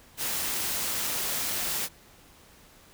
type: noise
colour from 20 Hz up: white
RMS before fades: -30 dBFS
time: 0.17-1.89 s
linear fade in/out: 50 ms
effects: pink hiss -55 dBFS RMS until 2.93 s